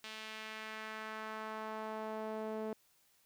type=tone with band-pass filter sweep; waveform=sawtooth; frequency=217.9 Hz; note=A3; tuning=17 cents flat; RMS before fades=-43 dBFS; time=0.04-2.73 s; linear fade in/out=0 ms; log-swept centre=3200 to 480 Hz; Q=1.3; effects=white hiss -71 dBFS RMS until 3.25 s